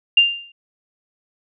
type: tone with exponential decay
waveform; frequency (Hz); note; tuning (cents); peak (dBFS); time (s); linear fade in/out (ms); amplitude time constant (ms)
sine; 2794; F7; 0; -6; 0.17-0.52; 5; 74
effects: none

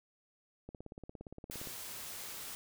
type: click train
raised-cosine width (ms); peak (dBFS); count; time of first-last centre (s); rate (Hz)
2; -33; 18; 0.69-1.673; 17.3
type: noise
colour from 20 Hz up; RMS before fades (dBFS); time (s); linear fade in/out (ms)
white; -45; 1.51-2.55; 0
effects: none

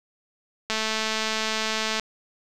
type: click train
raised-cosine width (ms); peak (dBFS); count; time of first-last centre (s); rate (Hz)
0.2; -9; 285; 0.7-1.997; 219
effects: none

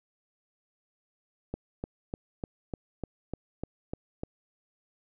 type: click train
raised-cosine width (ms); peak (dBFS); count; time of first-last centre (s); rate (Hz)
2; -20; 10; 1.54-4.235; 3.34
effects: none

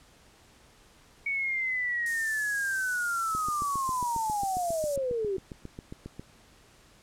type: linear sweep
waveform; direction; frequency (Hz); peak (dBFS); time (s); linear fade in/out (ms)
sine; down; 2242 to 370.1; -27; 1.26-5.37; 5
type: high-pass noise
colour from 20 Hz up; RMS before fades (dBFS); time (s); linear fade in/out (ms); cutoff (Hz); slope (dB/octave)
pink; -39; 2.06-4.96; 2; 6400; 24
type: click train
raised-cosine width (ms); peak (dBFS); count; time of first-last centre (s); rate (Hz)
3; -26; 22; 3.35-6.196; 7.38
effects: pink hiss -58 dBFS RMS until 7.02 s + low-pass 10000 Hz 12 dB/octave

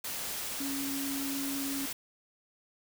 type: tone in noise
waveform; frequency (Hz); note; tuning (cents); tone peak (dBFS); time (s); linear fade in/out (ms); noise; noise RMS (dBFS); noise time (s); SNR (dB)
sine; 275.9; C#4; -8; -34; 0.6-1.86; 5; white; -37; 0.04-1.93; 0
effects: none

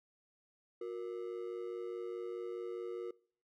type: ring-modulated tone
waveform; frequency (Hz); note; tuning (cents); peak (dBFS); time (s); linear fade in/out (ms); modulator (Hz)
triangle; 415.3; G#4; 0; -34; 0.81-3.11; 5; 52.4
effects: noise-tail reverb RT60 0.5 s tail -23 dB re dry

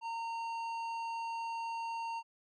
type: tone with tanh clipping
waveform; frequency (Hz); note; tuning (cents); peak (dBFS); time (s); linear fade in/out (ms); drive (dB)
triangle; 918; A#5; -27; -38; 0.01-2.23; 50; 15
effects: none

